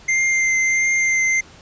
square tone with vibrato, 2093 Hz, C7, in tune, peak -16 dBFS, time 0.08-1.41 s, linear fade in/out 10 ms, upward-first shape triangle, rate 1.5 Hz, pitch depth 16 cents each way, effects pink hiss -45 dBFS RMS until 1.61 s + resampled to 16000 Hz

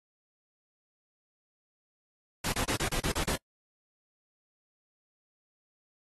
pink noise bursts, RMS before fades -31 dBFS, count 8, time 2.44-3.358 s, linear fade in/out 5 ms, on 85 ms, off 34 ms, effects noise-tail reverb RT60 0.1 s tail -25 dB re dry + AAC 32 kbps

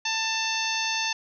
harmonic tone, 890 Hz, A5, 20 cents sharp, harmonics 1 / 2 / 3 / 4 / 5 / 6 / 7, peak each -32 / -33 / -30 / -33 / -33 / -35 / -34 dBFS, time 0.05-1.13 s, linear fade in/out 5 ms, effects none

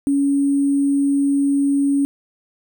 sine tone with sample-and-hold, 280 Hz, C#4, 18 cents sharp, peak -14 dBFS, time 0.07-2.05 s, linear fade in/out 0 ms, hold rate 8820 Hz, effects none

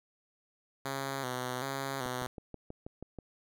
5% pulse tone with vibrato, 131.2 Hz, C3, 5 cents sharp, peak -23 dBFS, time 0.85-2.27 s, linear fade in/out 5 ms, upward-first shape square, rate 1.3 Hz, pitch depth 67 cents each way
click train, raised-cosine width 2 ms, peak -29 dBFS, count 8, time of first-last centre 2.06-3.187 s, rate 6.21 Hz
effects none

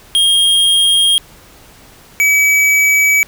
square tone pair in turn, 3238 / 2284 Hz, G#7 / D7, -45 / -49 cents, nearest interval tritone, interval 604 cents, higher first, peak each -9 dBFS, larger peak neither, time 0.15-1.18 / 2.2-3.23 s, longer neither, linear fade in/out 0 ms, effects pink hiss -42 dBFS RMS until 3.27 s

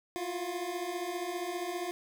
25% pulse beating tone pair, 342.4 / 357.4 Hz, F4 / F4, -34 / +40 cents, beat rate 15 Hz, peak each -35 / -32 dBFS, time 0.16-1.91 s, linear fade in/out 0 ms, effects none

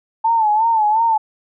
sine tone with vibrato, 880 Hz, A5, in tune, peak -12 dBFS, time 0.24-1.18 s, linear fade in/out 10 ms, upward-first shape sine, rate 2.8 Hz, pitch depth 87 cents each way, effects none

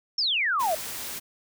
sine exponential sweep, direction down, 5588 to 600 Hz, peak -22 dBFS, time 0.18-0.75 s, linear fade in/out 5 ms
white noise, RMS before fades -35 dBFS, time 0.59-1.2 s, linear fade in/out 20 ms
effects none

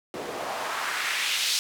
white noise with band-pass filter sweep, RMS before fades -29 dBFS, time 0.14-1.59 s, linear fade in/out 0 ms, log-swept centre 390 to 4400 Hz, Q 1.5, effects none

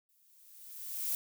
violet noise with exponential growth, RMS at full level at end -32 dBFS, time 0.09-1.15 s, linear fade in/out 1 ms, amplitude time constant 230 ms, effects none

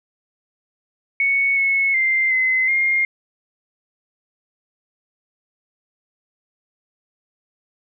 sine tone with pitch steps, 2217 / 2194 / 2090 / 2048 / 2124 Hz, C#7 / C#7 / C7 / C7 / C7, 0 / -18 / -2 / -38 / +25 cents, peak -15 dBFS, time 1.2-3.05 s, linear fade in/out 2 ms, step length 370 ms, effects none

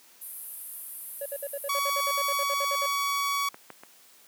white band-pass noise, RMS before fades -41 dBFS, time 0.21-2.44 s, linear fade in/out 10 ms, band 9700 to 14000 Hz, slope 48 dB/octave
triangle tone bursts, 564 Hz, C#5, 30 cents sharp, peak -29 dBFS, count 16, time 1.21-2.863 s, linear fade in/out 5 ms, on 48 ms, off 59 ms
sawtooth tone, 1128 Hz, C#6, 30 cents sharp, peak -22 dBFS, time 1.69-3.49 s, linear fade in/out 5 ms
clicks, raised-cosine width 0.5 ms, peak -26 / -25 / -29 dBFS, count 3, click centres 3.544 / 3.703 / 3.835 s
effects white hiss -56 dBFS RMS until 4.27 s + high-pass 200 Hz 12 dB/octave

